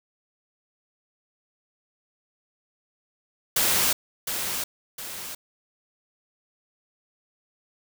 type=noise with echo; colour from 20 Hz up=white; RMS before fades=-22 dBFS; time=3.56-3.93 s; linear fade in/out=5 ms; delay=710 ms; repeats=2; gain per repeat=-7 dB; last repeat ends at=5.35 s; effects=none